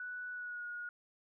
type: tone with pitch glide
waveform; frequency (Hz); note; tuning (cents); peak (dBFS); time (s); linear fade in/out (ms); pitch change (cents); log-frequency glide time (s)
sine; 1480 to 1443.7; F#6 to F#6; 0 to -43; -40; 0-0.89; 2; -43; 0.31-0.65
effects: none